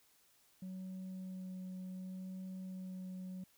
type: tone with vibrato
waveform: sine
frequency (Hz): 186.2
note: F#3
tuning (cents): +11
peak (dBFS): -40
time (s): 0.62-3.44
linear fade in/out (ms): 5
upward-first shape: sine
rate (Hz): 0.68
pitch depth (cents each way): 10
effects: tanh soft clip ceiling -42 dBFS + white hiss -70 dBFS RMS until 3.57 s